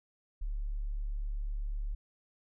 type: tone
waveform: sine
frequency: 35.99 Hz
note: D1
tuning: 34 cents flat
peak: -32 dBFS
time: 0.41-1.95 s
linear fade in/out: 10 ms
effects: none